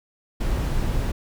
brown noise, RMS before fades -23 dBFS, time 0.4-1.12 s, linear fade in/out 10 ms, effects none

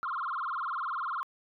sine tone with vibrato, 1211 Hz, D#6, 47 cents flat, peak -30 dBFS, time 0.03-1.23 s, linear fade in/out 0 ms, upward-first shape sine, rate 20 Hz, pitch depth 280 cents each way, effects tanh soft clip ceiling -26 dBFS

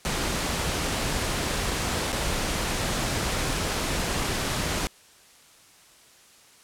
pink noise with dropouts, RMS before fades -27 dBFS, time 0.05-4.87 s, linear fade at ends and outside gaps 0 ms, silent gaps 2.121-2.127 s, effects white hiss -54 dBFS RMS until 6.63 s + low-pass 10000 Hz 12 dB/octave

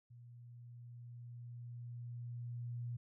sine tone with level ramp, 120 Hz, B2, 49 cents flat, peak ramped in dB -54 to -39 dBFS, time 0.1-2.97 s, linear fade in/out 10 ms, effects none

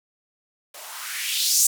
violet noise with band-pass filter sweep, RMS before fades -24 dBFS, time 0.74-1.67 s, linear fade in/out 5 ms, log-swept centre 550 to 7700 Hz, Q 2.6, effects none

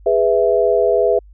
sine chord, E major, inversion first, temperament just, 412 / 494.4 / 659.3 Hz, G#4 / B4 / E5, -14 / +2 / 0 cents, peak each -16 dBFS, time 0.06-1.19 s, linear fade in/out 5 ms, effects added 50 Hz sine -40 dBFS peak until 1.33 s

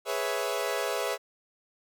sawtooth chord, C# minor seventh, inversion second, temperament equal, 415.3 / 493.9 / 554.4 / 659.3 Hz, G#4 / B4 / C#5 / E5, 0 / 0 / 0 / 0 cents, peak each -30 dBFS, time 0.05-1.18 s, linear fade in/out 50 ms, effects none

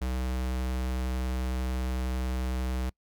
square tone, 63.5 Hz, B1, 49 cents sharp, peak -29 dBFS, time 0.01-2.9 s, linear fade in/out 10 ms, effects noise-tail reverb RT60 0.1 s tail -25 dB re dry

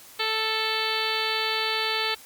harmonic tone with a mistuned harmonic, 440 Hz, A4, in tune, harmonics 1 / 2 / 3 / 4 / 5 / 6 / 7 / 8 / 9 / 10, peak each -33 / -33 / -33 / -33 / -33 / -33 / -33 / -33 / -33 / -33 dBFS, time 0.19-2.15 s, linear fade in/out 10 ms, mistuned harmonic 10, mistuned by +24 cents, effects white hiss -48 dBFS RMS until 2.25 s + Opus 48 kbps

